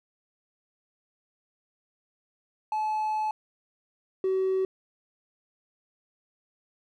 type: tone pair in turn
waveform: triangle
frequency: 861 / 378.9 Hz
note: A5 / F#4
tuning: -38 / +41 cents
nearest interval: octave + major second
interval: 1421 cents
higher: first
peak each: -23 / -20 dBFS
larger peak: second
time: 2.72-3.31 / 4.24-4.65 s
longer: first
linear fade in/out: 2 ms
effects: tanh soft clip ceiling -19 dBFS